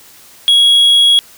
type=tone; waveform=triangle; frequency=3322 Hz; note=G#7; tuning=in tune; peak=-4 dBFS; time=0.48-1.19 s; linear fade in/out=0 ms; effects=white hiss -41 dBFS RMS until 1.37 s